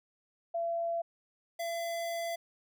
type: tone pair in turn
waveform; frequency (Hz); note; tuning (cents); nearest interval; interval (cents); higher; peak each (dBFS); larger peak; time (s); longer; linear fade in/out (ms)
sine / square; 676 / 676; E5 / E5; +43 / +43; unison; 0; neither; -30 / -34; first; 0.54-1.02 / 1.59-2.36; second; 10
effects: none